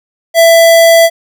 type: tone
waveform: square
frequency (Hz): 665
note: E5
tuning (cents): +15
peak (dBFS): -3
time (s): 0.34-1.1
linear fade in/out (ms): 50
effects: none